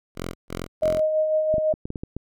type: tone bursts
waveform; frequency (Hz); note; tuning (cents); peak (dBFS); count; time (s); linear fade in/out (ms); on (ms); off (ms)
5% pulse; 43.65; F1; 0; -18; 3; 0.15-1.01; 50; 200; 130
type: tone with tremolo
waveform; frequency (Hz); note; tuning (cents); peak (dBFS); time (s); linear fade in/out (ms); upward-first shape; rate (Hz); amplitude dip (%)
sine; 622.3; D#5; 0; -17; 0.82-1.73; 5; sine; 6; 40
type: clicks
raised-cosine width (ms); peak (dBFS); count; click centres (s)
3; -18; 8; 1.541 / 1.582 / 1.739 / 1.855 / 1.904 / 1.958 / 2.035 / 2.166
effects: none